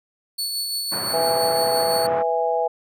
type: tone with tremolo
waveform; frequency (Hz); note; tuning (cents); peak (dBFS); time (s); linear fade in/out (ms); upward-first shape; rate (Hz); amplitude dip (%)
sawtooth; 4435; C#8; 0; -20; 0.38-2.07; 10; sine; 5.9; 30
type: band-pass noise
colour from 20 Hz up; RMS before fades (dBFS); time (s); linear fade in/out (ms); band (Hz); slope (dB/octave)
white; -31; 0.91-2.23; 20; 100 to 1500; 24
type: chord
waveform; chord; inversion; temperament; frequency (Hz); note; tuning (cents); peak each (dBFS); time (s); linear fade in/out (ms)
sine; E major; second; just; 494.4 / 659.3 / 824.1; B4 / E5 / G#5; +2 / 0 / -14; -23; 1.13-2.68; 10
effects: none